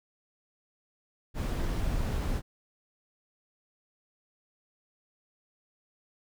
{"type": "noise", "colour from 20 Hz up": "brown", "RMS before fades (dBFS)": -30, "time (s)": [1.34, 2.42], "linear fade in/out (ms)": 50, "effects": []}